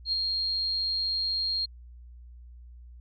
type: tone with ADSR envelope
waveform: sine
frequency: 4232 Hz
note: C8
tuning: 19 cents sharp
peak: -23 dBFS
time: 0.05-1.66 s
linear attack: 76 ms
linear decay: 12 ms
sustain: -3 dB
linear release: 14 ms
effects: added 60 Hz sine -45 dBFS peak until 3 s